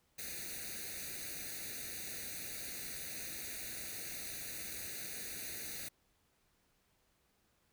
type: noise with comb filter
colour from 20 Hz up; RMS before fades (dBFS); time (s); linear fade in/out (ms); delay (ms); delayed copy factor
white; -44; 0.18-5.89; 10; 0.47; +1
effects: pink hiss -75 dBFS RMS until 7.72 s

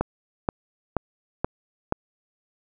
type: click train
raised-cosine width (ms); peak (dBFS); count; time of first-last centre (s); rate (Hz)
1; -8; 5; 0.01-1.924; 2.09
effects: none

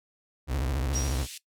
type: tone with vibrato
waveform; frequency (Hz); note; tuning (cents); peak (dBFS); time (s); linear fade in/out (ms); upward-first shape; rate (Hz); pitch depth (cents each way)
35% pulse; 66.9; C2; +39; -25; 0.47-1.27; 50; sine; 14; 220
type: band-pass noise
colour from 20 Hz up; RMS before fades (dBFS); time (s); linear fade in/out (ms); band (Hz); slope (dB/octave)
pink; -42; 0.93-1.38; 5; 2700 to 12000; 24
type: tone with exponential decay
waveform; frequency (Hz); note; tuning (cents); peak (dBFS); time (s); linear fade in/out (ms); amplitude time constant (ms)
sine; 5700; F8; +34; -28; 0.95-1.3; 5; 75
effects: noise-tail reverb RT60 0.1 s tail -18 dB re dry

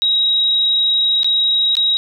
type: tone with dropouts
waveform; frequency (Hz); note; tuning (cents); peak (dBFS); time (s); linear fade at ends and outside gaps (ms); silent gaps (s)
sine; 3818; A#7; +41; -12; 0.02-1.97; 0; 1.232-1.245 / 1.753-1.769
effects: none

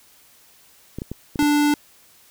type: clicks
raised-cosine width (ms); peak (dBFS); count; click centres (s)
3; -16; 5; 0.986 / 1.019 / 1.116 / 1.358 / 1.426
type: tone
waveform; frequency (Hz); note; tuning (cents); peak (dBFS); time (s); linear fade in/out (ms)
square; 293.7; D4; 0; -16; 1.39-1.74; 2
effects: white hiss -53 dBFS RMS until 2.3 s

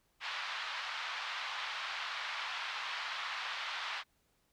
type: band-pass noise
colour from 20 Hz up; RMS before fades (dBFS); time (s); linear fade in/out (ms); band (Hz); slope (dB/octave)
pink; -40; 0.2-4.04; 50; 960 to 4100; 24
effects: pink hiss -75 dBFS RMS until 4.52 s

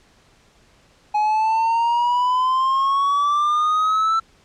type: exponential sweep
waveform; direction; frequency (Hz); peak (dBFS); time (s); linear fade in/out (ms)
triangle; up; 838 to 1335; -14; 1.14-4.2; 10
effects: pink hiss -55 dBFS RMS until 4.44 s + low-pass 7000 Hz 12 dB/octave

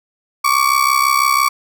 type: ring-modulated tone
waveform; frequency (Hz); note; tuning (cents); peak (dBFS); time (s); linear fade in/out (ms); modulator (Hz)
35% pulse; 1138; C#6; +45; -7; 0.44-1.49; 10; 33
effects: none

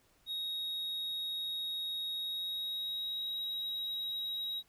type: tone with pitch glide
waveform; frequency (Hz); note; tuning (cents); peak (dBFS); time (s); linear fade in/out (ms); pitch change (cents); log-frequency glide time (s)
triangle; 3767 to 3822; A#7 to A#7; +17 to +43; -34; 0.26-4.63; 50; +26; 2.12-3.42
effects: pink hiss -69 dBFS RMS until 4.68 s

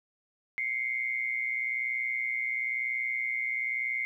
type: tone pair together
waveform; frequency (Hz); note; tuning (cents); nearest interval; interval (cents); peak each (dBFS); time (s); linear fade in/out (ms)
sine; 2093 / 2214; C7 / C#7; 0 / -3; minor second; 97; -30 / -34; 0.58-4.05; 0
effects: 11-bit

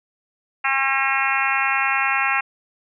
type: harmonic tone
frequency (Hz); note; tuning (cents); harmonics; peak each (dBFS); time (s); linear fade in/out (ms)
270; C#4; -45; 3 / 4 / 5 / 6 / 7 / 8 / 9 / 10; -26 / -26 / -26 / -26 / -26 / -26 / -26 / -26; 0.64-2.41; 10
effects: none

